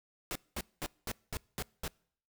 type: noise bursts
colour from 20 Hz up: pink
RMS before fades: -37 dBFS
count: 7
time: 0.31-1.878 s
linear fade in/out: 0 ms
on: 44 ms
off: 210 ms
effects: noise-tail reverb RT60 0.6 s tail -26 dB re dry